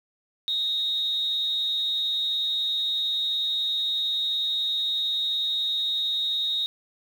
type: tone with amplitude modulation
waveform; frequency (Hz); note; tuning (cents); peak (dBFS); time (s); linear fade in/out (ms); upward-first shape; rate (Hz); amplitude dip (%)
sine; 3744; A#7; +7; -21; 0.48-6.66; 0; sine; 277; 50
effects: 8-bit